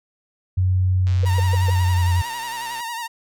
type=tone with pitch glide; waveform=sine; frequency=92.5 to 88.99 Hz; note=F#2 to F2; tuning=0 to +33 cents; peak=-15 dBFS; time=0.57-2.22 s; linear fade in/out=10 ms; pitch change=-67 cents; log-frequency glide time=1.66-2.03 s
type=click train; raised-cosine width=0.2 ms; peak=-22 dBFS; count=223; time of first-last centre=1.07-2.804 s; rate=128 Hz
type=tone bursts; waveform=sine; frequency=490.3 Hz; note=B4; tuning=13 cents flat; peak=-24 dBFS; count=4; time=1.23-1.7 s; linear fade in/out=5 ms; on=20 ms; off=130 ms
type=tone with vibrato; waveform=sawtooth; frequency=932.3 Hz; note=A#5; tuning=in tune; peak=-23 dBFS; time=1.25-3.08 s; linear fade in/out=20 ms; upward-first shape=sine; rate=11 Hz; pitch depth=58 cents each way
effects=none